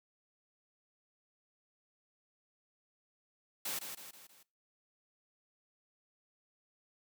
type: noise with echo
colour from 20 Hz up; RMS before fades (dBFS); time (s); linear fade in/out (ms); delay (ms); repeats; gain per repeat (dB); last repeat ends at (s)
white; -38; 3.65-3.79; 5; 160; 4; -6; 4.43
effects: noise-tail reverb RT60 0.3 s tail -22 dB re dry + high-pass 150 Hz 12 dB/octave